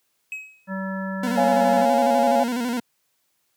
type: tone with exponential decay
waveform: triangle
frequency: 2551 Hz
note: D#7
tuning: 43 cents sharp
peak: -25 dBFS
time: 0.32-0.7 s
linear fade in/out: 1 ms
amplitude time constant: 81 ms
type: harmonic tone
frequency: 191.4 Hz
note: G3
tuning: 41 cents flat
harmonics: 1 / 3 / 5 / 7 / 9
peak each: -27 / -34 / -37 / -38 / -35 dBFS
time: 0.67-1.87 s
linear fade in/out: 50 ms
type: tone with vibrato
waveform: 40% pulse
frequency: 242.2 Hz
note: B3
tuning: 34 cents flat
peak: -22 dBFS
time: 1.23-2.8 s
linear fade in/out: 5 ms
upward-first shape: square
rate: 12 Hz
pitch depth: 67 cents each way
type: chord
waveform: sine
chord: Db major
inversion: none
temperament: just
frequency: 554.4 / 693 / 831.5 Hz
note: Db5 / F5 / Ab5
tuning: 0 / -14 / +2 cents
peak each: -21 dBFS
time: 1.37-2.44 s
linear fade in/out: 10 ms
effects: white hiss -70 dBFS RMS until 3.56 s + high-pass 80 Hz 12 dB/octave